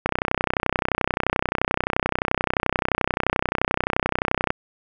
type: click train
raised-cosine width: 0.5 ms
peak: -4 dBFS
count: 141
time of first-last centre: 0.06-4.504 s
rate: 31.5 Hz
effects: none